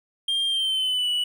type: tone with pitch glide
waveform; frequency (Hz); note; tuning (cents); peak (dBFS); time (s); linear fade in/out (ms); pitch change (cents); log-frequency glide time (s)
triangle; 3198 to 2950; G7 to F#7; +34 to -6; -20; 0.28-1.24; 5; -140; 0.47-1.09
effects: none